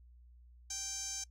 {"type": "tone with band-pass filter", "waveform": "sawtooth", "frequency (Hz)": 784, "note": "G5", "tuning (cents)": 0, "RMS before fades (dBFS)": -41, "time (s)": [0.7, 1.24], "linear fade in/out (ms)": 5, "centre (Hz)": 6400, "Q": 7.3, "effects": ["noise-tail reverb RT60 0.1 s tail -20 dB re dry", "added 60 Hz sine -56 dBFS peak until 1.3 s"]}